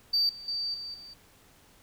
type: tone with level steps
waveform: sine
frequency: 4632 Hz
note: D8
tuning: 25 cents flat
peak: -21 / -41 / -29 / -36 / -44 dBFS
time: 0.13-1.14 s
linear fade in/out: 10 ms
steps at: 0.29 / 0.48 / 0.74 / 0.94 s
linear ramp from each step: 2 ms
effects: tanh soft clip ceiling -19 dBFS + pink hiss -59 dBFS RMS until 1.82 s